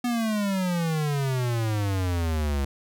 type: exponential sweep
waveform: square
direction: down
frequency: 246.9 to 67.9 Hz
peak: -24 dBFS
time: 0.04-2.65 s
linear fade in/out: 5 ms
effects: none